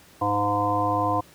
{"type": "harmonic tone", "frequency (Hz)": 102.6, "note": "G#2", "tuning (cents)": -21, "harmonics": [1, 3, 5, 7, 9, 10], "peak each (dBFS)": [-30, -29, -30, -26, -30, -25], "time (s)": [0.21, 1.21], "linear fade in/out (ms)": 10, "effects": ["pink hiss -52 dBFS RMS until 1.34 s", "high-pass 60 Hz 12 dB/octave"]}